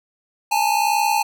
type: tone pair together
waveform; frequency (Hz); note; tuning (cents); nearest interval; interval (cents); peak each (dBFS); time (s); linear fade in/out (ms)
square; 830.6 / 891.8; G#5 / A5; 0 / +23; minor second; 123; -20; 0.51-1.23; 10
effects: none